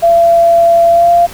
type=tone with pitch glide; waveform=sine; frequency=678 to 691 Hz; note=E5 to F5; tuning=+49 to -19 cents; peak=-4 dBFS; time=0.02-1.27 s; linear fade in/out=20 ms; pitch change=+32 cents; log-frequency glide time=0.89-1.1 s; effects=pink hiss -31 dBFS RMS until 1.33 s